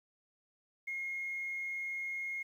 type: tone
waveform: sine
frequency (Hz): 2149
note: C7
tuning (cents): +46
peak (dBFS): -35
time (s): 0.87-2.43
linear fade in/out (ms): 10
effects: tanh soft clip ceiling -31 dBFS + 11-bit